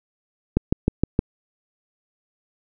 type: click train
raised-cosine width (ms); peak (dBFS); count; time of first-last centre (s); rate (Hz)
3; -4; 5; 0.57-1.191; 6.44
effects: none